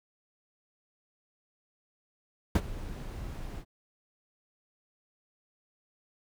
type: noise with ADSR envelope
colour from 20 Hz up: brown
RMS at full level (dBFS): -20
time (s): 2.55-3.65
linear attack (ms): 4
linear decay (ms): 49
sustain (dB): -19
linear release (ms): 65
effects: none